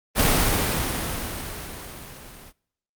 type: noise with level ramp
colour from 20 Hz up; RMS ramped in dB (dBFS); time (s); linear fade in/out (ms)
pink; -17 to -45; 0.15-2.53; 50
effects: noise-tail reverb RT60 0.7 s tail -25 dB re dry + Opus 32 kbps